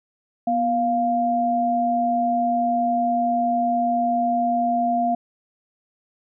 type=tone pair together; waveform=sine; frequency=243 / 698.5 Hz; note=B3 / F5; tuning=-28 / 0 cents; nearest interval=octave + tritone; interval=1828 cents; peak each=-24 / -19 dBFS; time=0.47-5.15 s; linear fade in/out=5 ms; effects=none